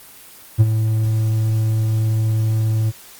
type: tone with ADSR envelope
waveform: triangle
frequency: 110 Hz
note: A2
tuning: in tune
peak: -4 dBFS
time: 0.58-2.92 s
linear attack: 28 ms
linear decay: 37 ms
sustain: -9 dB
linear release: 32 ms
effects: white hiss -42 dBFS RMS until 3.19 s + Opus 24 kbps